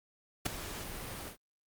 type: noise with ADSR envelope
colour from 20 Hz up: pink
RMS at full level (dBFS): -29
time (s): 0.45-1.37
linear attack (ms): 12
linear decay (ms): 9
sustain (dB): -13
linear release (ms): 96
effects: Opus 48 kbps